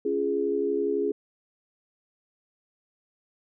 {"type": "chord", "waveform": "sine", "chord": "Db major", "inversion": "none", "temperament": "equal with one note detuned", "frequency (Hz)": [277.2, 343.4, 415.3], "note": ["Db4", "F4", "Ab4"], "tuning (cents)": [0, -29, 0], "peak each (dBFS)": [-31, -30, -25], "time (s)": [0.05, 1.12], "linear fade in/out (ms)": 5, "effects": []}